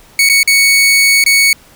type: tone with dropouts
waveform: sawtooth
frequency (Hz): 2224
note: C#7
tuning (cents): +5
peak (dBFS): -3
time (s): 0.19-1.53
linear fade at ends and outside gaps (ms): 2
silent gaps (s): 0.29-0.297 / 0.431-0.475 / 1.24-1.262
effects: pink hiss -43 dBFS RMS until 1.75 s